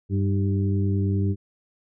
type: harmonic tone with a mistuned harmonic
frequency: 98 Hz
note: G2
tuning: in tune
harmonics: 1 / 2 / 3 / 4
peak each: -21 / -27 / -31 / -33 dBFS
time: 0.09-1.36 s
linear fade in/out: 50 ms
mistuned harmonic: 3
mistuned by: +46 cents
effects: none